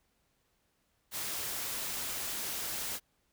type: noise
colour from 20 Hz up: white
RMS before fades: -37 dBFS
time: 1.11-3 s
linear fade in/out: 50 ms
effects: pink hiss -75 dBFS RMS until 3.32 s